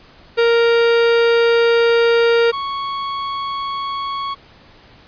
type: tone pair in turn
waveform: 45% pulse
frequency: 466.2 / 1108.8 Hz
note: A#4 / C#6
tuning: 0 / 0 cents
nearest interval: octave + minor third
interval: 1500 cents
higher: second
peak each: -11 / -21 dBFS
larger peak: first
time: 0.37-2.52 / 2.52-4.35 s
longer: first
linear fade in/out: 20 ms
effects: pink hiss -46 dBFS RMS until 5.07 s + resampled to 11025 Hz